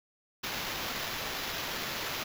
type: noise with sample-and-hold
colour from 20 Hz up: white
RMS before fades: -36 dBFS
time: 0.43-2.24 s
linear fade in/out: 10 ms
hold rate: 8820 Hz
effects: none